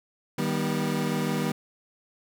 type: chord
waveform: 30% pulse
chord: Eb augmented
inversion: none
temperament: equal with one note detuned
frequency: 155.56 / 196 / 242 Hz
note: Eb3 / G3 / B3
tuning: 0 / 0 / -35 cents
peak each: -27 dBFS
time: 0.38-1.52 s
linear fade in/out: 5 ms
effects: none